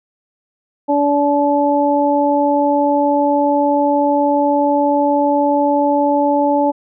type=harmonic tone; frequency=287.8 Hz; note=D4; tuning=35 cents flat; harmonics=1 / 2 / 3; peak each=-16 / -16 / -16 dBFS; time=0.88-6.72 s; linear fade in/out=20 ms; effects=none